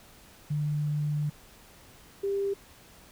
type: tone pair in turn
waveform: sine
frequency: 148.7 / 397 Hz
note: D3 / G4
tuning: +22 / +22 cents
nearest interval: octave + perfect fourth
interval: 1700 cents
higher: second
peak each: -26 dBFS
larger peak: neither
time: 0.5-1.3 / 2.23-2.54 s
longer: first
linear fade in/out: 10 ms
effects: pink hiss -54 dBFS RMS until 3.11 s